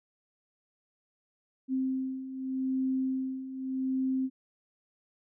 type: beating tone pair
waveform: sine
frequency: 261.6 / 262.43 Hz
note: C4 / C4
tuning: 0 / +5 cents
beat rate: 0.83 Hz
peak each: -35 / -30 dBFS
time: 1.68-4.3 s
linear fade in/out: 50 ms
effects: none